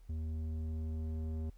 square tone with low-pass filter sweep, 79.2 Hz, D#2, 31 cents sharp, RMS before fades -38 dBFS, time 0.09-1.5 s, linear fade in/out 5 ms, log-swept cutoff 200 to 390 Hz, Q 0.73, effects added 41 Hz sine -54 dBFS peak until 1.57 s + pink hiss -73 dBFS RMS until 1.57 s

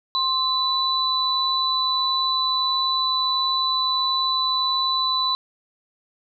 sine tone pair together, 1046.5 / 3976 Hz, C6 / B7, 0 / +11 cents, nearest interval octave + major seventh, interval 2311 cents, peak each -23 / -21 dBFS, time 0.15-5.35 s, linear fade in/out 0 ms, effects none

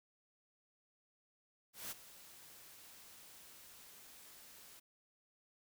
white noise with ADSR envelope, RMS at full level -43 dBFS, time 1.73-4.8 s, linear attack 180 ms, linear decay 25 ms, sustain -15 dB, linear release 11 ms, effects none

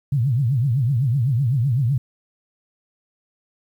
sine tone with vibrato, 127.6 Hz, C3, 43 cents flat, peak -16 dBFS, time 0.12-1.98 s, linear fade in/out 5 ms, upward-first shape triangle, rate 7.9 Hz, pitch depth 280 cents each way, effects 9-bit

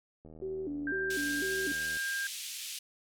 click train, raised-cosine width 2 ms, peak -38 dBFS, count 137, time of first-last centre 0.25-1.969 s, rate 79.1 Hz
sine tone with vibrato, 332.2 Hz, E4, 13 cents sharp, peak -34 dBFS, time 0.42-1.72 s, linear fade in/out 2 ms, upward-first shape square, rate 2 Hz, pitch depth 240 cents each way
sine tone with pitch glide, 1583 to 1602.3 Hz, G6 to G6, +17 to +37 cents, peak -32 dBFS, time 0.87-2.27 s, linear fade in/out 2 ms, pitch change +20 cents, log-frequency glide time 1.07-1.46 s
pink band-pass noise, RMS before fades -41 dBFS, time 1.1-2.79 s, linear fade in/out 5 ms, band 2700 to 13000 Hz, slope 24 dB/octave
effects none

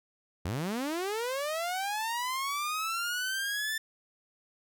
sawtooth linear sweep, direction up, 76.3 to 1780 Hz, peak -27 dBFS, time 0.45-3.78 s, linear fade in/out 5 ms, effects none

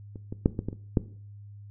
clicks, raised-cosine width 3 ms, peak -28 / -22 / -6 / -16 / -17 / -26 / -8 dBFS, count 7, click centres 0.158 / 0.325 / 0.459 / 0.591 / 0.686 / 0.729 / 0.972 s, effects noise-tail reverb RT60 0.5 s tail -17 dB re dry + added 102 Hz sine -43 dBFS peak until 1.7 s

